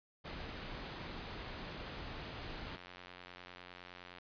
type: low-pass noise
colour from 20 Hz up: pink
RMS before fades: -46 dBFS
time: 0.24-2.77 s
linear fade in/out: 20 ms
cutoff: 4600 Hz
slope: 24 dB/octave
type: click train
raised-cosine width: 0.3 ms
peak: -34 dBFS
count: 137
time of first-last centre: 2.67-4.184 s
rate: 89.8 Hz
effects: resampled to 11025 Hz